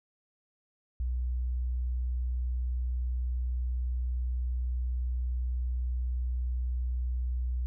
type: tone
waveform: sine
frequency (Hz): 61.74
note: B1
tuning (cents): 0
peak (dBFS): -28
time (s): 1-7.66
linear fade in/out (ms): 0
effects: none